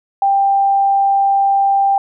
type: tone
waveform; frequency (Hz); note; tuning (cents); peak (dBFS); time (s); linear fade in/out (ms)
sine; 790; G5; +13; -10; 0.22-1.98; 2
effects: none